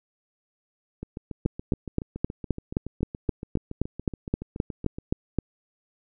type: two click trains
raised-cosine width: 3 ms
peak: -21 / -10 dBFS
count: 29 / 16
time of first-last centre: 1.03-4.985 / 1.46-5.387 s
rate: 7.08 / 3.82 Hz
effects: none